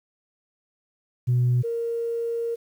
sine tone pair in turn, 123.47 / 464.9 Hz, B2 / A#4, 0 / -5 cents, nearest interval octave + major seventh, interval 2295 cents, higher second, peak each -16 / -24 dBFS, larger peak first, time 1.27-1.63 / 1.63-2.56 s, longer second, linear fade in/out 20 ms, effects tanh soft clip ceiling -15 dBFS + 9-bit

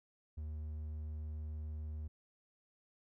triangle tone, 76.7 Hz, D#2, 24 cents flat, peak -38 dBFS, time 0.37-2.08 s, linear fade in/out 10 ms, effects none

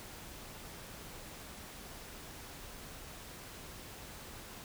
silence, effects pink hiss -49 dBFS RMS until 4.64 s

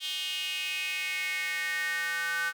square tone with high-pass filter sweep, 168.2 Hz, E3, 35 cents sharp, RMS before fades -32 dBFS, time 0-2.53 s, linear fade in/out 50 ms, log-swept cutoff 3200 to 1500 Hz, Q 5.8, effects none

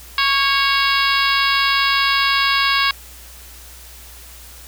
harmonic tone with a mistuned harmonic, 554.4 Hz, C#5, in tune, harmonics 2 / 3 / 4 / 5 / 6 / 7 / 8 / 9, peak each -19 / -21 / -22 / -23 / -24 / -24 / -25 / -26 dBFS, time 0.18-2.91 s, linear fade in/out 2 ms, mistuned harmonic 3, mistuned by -29 cents, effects added 60 Hz sine -41 dBFS peak until 4.67 s + white hiss -41 dBFS RMS until 4.67 s

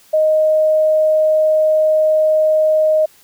sine tone, 622.3 Hz, D#5, in tune, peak -10 dBFS, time 0.13-3.06 s, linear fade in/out 10 ms, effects white hiss -49 dBFS RMS until 3.23 s

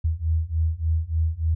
sine beating tone pair, 79 / 82.4 Hz, D#2 / E2, +27 / 0 cents, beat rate 3.4 Hz, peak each -24 / -23 dBFS, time 0.04-1.55 s, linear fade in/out 10 ms, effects none

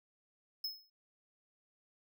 square tone with exponential decay, 5180 Hz, E8, 31 cents flat, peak -34 dBFS, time 0.64-0.9 s, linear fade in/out 5 ms, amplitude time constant 55 ms, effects none

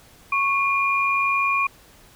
sine tone pair together, 1104.5 / 2416 Hz, C#6 / D7, -7 / +48 cents, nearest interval octave + major second, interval 1355 cents, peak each -21 dBFS, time 0.32-1.67 s, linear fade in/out 5 ms, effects pink hiss -51 dBFS RMS until 2.15 s

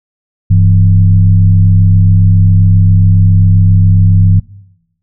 sine tone with frequency modulation, 98 Hz, G2, in tune, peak -3 dBFS, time 0.5-4.4 s, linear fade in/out 10 ms, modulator 67.4 Hz, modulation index 0.72, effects noise-tail reverb RT60 0.9 s tail -22 dB re dry

